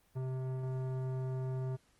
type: tone with tanh clipping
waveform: sine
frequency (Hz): 130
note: C3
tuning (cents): -11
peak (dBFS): -36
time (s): 0.15-1.77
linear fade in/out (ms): 20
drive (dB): 15
effects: pink hiss -70 dBFS RMS until 1.99 s + Opus 24 kbps